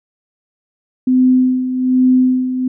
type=tone with tremolo; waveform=sine; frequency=255.4 Hz; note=C4; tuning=42 cents flat; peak=-7 dBFS; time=1.07-2.68 s; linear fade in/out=5 ms; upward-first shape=sine; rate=1.2 Hz; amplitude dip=65%; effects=none